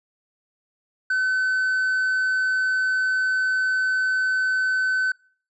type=tone with hard clipping; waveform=sine; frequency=1519 Hz; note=F#6; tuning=45 cents sharp; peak=-20 dBFS; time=1.1-5.12 s; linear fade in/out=5 ms; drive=2 dB; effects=noise-tail reverb RT60 0.5 s tail -26 dB re dry + resampled to 24000 Hz